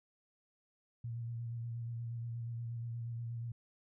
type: tone with vibrato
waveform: sine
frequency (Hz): 117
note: A#2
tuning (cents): +7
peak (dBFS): -38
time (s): 1.04-3.52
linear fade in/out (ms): 5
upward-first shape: square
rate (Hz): 8.4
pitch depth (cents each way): 21
effects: none